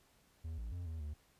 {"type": "tone with pitch steps", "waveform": "triangle", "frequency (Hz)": [80.6, 56.5, 88.1, 80.7, 74.8], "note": ["E2", "A1", "F2", "E2", "D2"], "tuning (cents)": [-38, 47, 16, -36, 32], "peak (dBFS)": -38, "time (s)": [0.44, 1.14], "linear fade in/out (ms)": 10, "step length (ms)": 140, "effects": ["pink hiss -70 dBFS RMS until 1.39 s", "resampled to 32000 Hz"]}